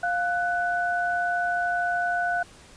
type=tone pair together; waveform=sine; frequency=703.2 / 1490 Hz; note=F5 / F#6; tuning=+12 / +12 cents; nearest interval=octave + minor second; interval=1300 cents; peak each=-25 / -26 dBFS; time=0.03-2.43 s; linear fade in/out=5 ms; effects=pink hiss -50 dBFS RMS until 2.76 s + resampled to 22050 Hz